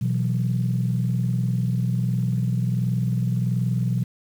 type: chord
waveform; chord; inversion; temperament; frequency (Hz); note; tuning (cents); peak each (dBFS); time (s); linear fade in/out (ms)
sine; B suspended fourth; none; equal; 123.47 / 164.81 / 185; B2 / E3 / F#3; 0 / 0 / 0; -21 / -27 / -26; 0.01-4.04; 10
effects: tanh soft clip ceiling -12 dBFS + 8-bit